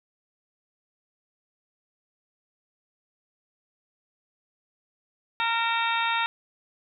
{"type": "harmonic tone with a mistuned harmonic", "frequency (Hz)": 461, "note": "A#4", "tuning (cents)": -19, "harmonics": [2, 3, 4, 5, 6, 7, 8], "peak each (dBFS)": [-27, -29, -32, -33, -32, -39, -32], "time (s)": [5.4, 6.26], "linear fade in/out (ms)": 0, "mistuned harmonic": 6, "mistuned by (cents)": -54, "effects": []}